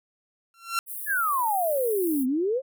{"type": "tone with exponential growth", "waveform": "sawtooth", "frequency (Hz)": 1362, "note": "F6", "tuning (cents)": -44, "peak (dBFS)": -17, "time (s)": [0.54, 0.79], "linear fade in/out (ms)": 1, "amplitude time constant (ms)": 54}
{"type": "high-pass noise", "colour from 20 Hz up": "pink", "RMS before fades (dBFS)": -35, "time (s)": [0.86, 2.26], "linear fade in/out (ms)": 50, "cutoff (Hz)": 10000, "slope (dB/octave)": 48}
{"type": "exponential two-way sweep", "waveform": "sine", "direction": "down then up", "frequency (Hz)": [1760, 248.7, 555], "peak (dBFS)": -22, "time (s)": [1.06, 2.62], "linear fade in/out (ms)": 50, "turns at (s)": 2.26}
{"effects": []}